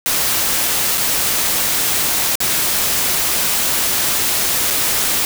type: noise with dropouts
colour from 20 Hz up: white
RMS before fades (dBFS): -17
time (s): 0.06-5.25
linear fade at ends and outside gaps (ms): 0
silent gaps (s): 0.975-0.979 / 2.355-2.404 / 4.703-4.707
effects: none